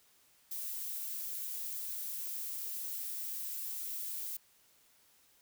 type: noise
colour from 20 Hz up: violet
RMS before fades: -40 dBFS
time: 0.51-4.37 s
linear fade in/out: 5 ms
effects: white hiss -67 dBFS RMS until 5.41 s